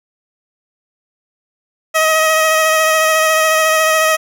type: tone with vibrato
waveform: 15% pulse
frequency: 633 Hz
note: D#5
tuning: 30 cents sharp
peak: -4 dBFS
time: 1.94-4.17 s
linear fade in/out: 20 ms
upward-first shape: sine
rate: 14 Hz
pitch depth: 19 cents each way
effects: none